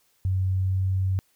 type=tone with pitch glide; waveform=sine; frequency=94.1 to 94.7 Hz; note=F#2 to F#2; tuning=+30 to +41 cents; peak=-21 dBFS; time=0.25-1.19 s; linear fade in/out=0 ms; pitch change=+11 cents; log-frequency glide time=0.57-0.83 s; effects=white hiss -66 dBFS RMS until 1.35 s